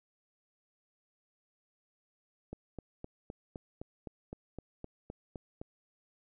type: click train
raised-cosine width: 2 ms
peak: -28 dBFS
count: 13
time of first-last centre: 2.53-5.615 s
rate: 3.89 Hz
effects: none